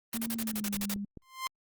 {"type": "noise bursts", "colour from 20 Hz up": "white", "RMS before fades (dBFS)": -35, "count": 10, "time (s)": [0.13, 0.94], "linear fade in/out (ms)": 2, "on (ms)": 45, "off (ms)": 40}
{"type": "tone with pitch glide", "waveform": "sine", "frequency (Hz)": [228, 202], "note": ["A#3", "G#3"], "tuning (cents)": [-38, -48], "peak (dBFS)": -33, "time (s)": [0.14, 1.05], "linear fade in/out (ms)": 5, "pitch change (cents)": -210, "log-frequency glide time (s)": [0.38, 0.72]}
{"type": "click train", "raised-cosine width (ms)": 3, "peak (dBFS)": -31, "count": 3, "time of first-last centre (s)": [0.75, 1.173], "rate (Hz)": 4.73}
{"type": "tone with exponential growth", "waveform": "sawtooth", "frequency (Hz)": 1046.5, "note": "C6", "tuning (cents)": 0, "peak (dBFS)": -25, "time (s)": [1.22, 1.47], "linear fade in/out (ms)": 0, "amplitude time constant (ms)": 53}
{"effects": ["Opus 32 kbps"]}